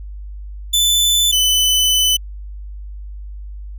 sawtooth tone pair in turn, 3508 / 3009 Hz, A7 / F#7, -6 / +28 cents, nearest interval minor third, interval 266 cents, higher first, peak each -9 dBFS, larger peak neither, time 0.73-1.32 / 1.32-2.17 s, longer second, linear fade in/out 10 ms, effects added 50 Hz sine -28 dBFS peak until 3.78 s

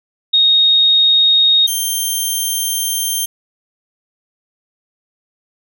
sine / 10% pulse tone pair in turn, 3729 / 3160 Hz, A#7 / G7, 0 / +13 cents, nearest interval minor third, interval 287 cents, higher first, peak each -8 dBFS, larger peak neither, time 0.33-1.67 / 1.67-3.26 s, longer second, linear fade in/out 10 ms, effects none

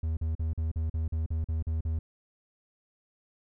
triangle tone bursts, 80 Hz, D#2, 49 cents sharp, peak -25 dBFS, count 11, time 0.03-1.99 s, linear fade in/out 5 ms, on 140 ms, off 42 ms, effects none

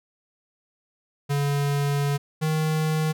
square tone pair in turn, 142.5 / 156.35 Hz, C#3 / D#3, +48 / +9 cents, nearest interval major second, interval 161 cents, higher second, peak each -22 dBFS, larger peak neither, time 1.29-2.18 / 2.41-3.13 s, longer first, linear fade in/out 20 ms, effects none

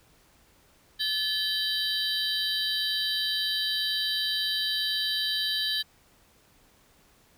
triangle tone cluster, 1730 / 3113 / 3772 / 3954 / 4671 Hz, A6 / G7 / A#7 / B7 / D8, -30 / -13 / +20 / +1 / -10 cents, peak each -33 / -29 / -33 / -29 / -34 dBFS, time 0.99-5.83 s, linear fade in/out 20 ms, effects pink hiss -61 dBFS RMS until 7.37 s

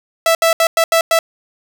sawtooth tone bursts at uneven times, 659.3 Hz, E5, in tune, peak -6 dBFS, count 6, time 0.26-0.35 / 0.42-0.53 / 0.6-0.67 / 0.77-0.84 / 0.92-1.01 / 1.11-1.19 s, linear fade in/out 2 ms, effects none

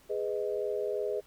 sine chord, G# minor, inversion none, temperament just, 415.3 / 498.4 / 623 Hz, G#4 / B4 / D#5, 0 / +16 / +2 cents, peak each -32 / -35 / -36 dBFS, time 0.09-1.21 s, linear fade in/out 20 ms, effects pink hiss -61 dBFS RMS until 1.26 s

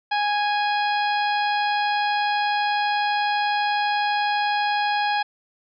harmonic tone, 828 Hz, G#5, 5 cents flat, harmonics 1 / 2 / 3 / 4 / 5 / 6, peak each -21 / -27 / -31 / -33 / -35 / -37 dBFS, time 0.11-5.23 s, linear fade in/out 10 ms, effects none

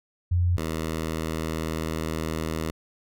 sine / 10% pulse tone pair in turn, 88.2 / 79.86 Hz, F2 / D#2, +18 / +46 cents, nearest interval major second, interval 172 cents, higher first, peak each -19 dBFS, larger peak neither, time 0.31-0.57 / 0.57-2.71 s, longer second, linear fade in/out 10 ms, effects none

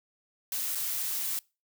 blue noise with dropouts, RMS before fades -32 dBFS, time 0.52-1.39 s, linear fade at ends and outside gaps 1 ms, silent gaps 0.75-0.754 s, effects noise-tail reverb RT60 0.3 s tail -25 dB re dry

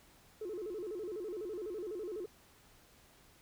sine tone with vibrato, 392 Hz, G4, in tune, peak -37 dBFS, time 0.41-2.26 s, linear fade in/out 5 ms, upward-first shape square, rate 12 Hz, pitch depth 170 cents each way, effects tanh soft clip ceiling -35 dBFS + pink hiss -63 dBFS RMS until 3.41 s

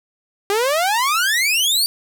sawtooth exponential sweep, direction up, 392 to 4699 Hz, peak -12 dBFS, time 0.5-1.86 s, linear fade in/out 0 ms, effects none

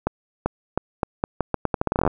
accelerating click train, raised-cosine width 1 ms, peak -6 dBFS, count 19, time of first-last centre 0.07-2.076 s, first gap 390 ms, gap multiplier 0.81, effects none

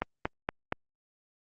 click train, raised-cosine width 0.5 ms, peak -13 dBFS, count 4, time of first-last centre 0.02-0.724 s, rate 4.26 Hz, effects Opus 32 kbps

